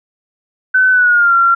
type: tone with pitch glide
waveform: sine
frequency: 1515 to 1373.3 Hz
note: F#6 to F6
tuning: +40 to -30 cents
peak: -7 dBFS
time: 0.74-1.55 s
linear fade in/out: 10 ms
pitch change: -170 cents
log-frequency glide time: 0.91-1.34 s
effects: none